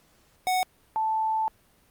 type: tone pair in turn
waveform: square / sine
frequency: 740 / 878.8 Hz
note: F#5 / A5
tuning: 0 / -2 cents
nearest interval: minor third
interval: 298 cents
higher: second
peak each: -23 dBFS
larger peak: neither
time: 0.47-0.63 / 0.96-1.48 s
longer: second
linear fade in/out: 0 ms
effects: pink hiss -62 dBFS RMS until 1.9 s + Opus 48 kbps